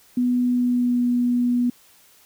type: tone with pitch glide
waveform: sine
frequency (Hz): 246.9 to 243.9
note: B3 to B3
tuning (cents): 0 to -21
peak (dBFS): -17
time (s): 0.17-1.7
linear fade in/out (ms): 5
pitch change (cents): -21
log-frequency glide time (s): 0.45-1.04
effects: white hiss -54 dBFS RMS until 2.25 s